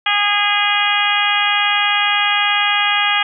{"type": "harmonic tone", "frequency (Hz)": 410.6, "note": "G#4", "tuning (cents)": -20, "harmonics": [2, 3, 4, 5, 6, 7, 8], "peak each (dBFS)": [-21, -21, -21, -21, -21, -21, -21], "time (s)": [0.06, 3.23], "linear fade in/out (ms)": 5, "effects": []}